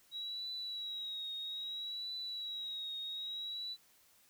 sine tone with vibrato, 3855 Hz, B7, 43 cents flat, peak -39 dBFS, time 0.11-3.77 s, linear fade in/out 50 ms, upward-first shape triangle, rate 0.61 Hz, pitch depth 59 cents each way, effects white hiss -67 dBFS RMS until 4.29 s

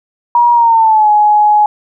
sine tone with pitch glide, 954 to 840.2 Hz, A#5 to G#5, +40 to +20 cents, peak -5 dBFS, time 0.35-1.66 s, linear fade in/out 2 ms, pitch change -220 cents, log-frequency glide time 0.53-1.1 s, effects none

